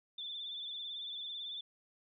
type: tone with vibrato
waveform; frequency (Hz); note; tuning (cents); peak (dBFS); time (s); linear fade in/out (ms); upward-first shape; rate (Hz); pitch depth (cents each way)
sine; 3520; A7; 0; -40; 0.18-1.61; 5; sine; 18; 46
effects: none